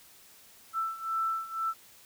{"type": "beating tone pair", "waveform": "sine", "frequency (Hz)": [1327, 1329], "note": ["E6", "E6"], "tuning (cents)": [11, 14], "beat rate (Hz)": 2, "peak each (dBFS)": [-34, -31], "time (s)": [0.73, 1.74], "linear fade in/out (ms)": 50, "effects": ["white hiss -56 dBFS RMS until 2.05 s"]}